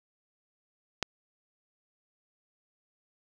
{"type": "click", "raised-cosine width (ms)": 0.2, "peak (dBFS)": -10, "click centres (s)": 1.027, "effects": []}